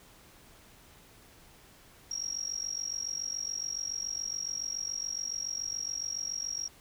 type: tone with amplitude modulation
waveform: sine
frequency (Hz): 5610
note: F8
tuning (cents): +7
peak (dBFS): -29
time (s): 2.11-6.68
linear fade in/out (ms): 5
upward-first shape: sine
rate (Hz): 47.1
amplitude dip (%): 90
effects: pink hiss -57 dBFS RMS until 6.8 s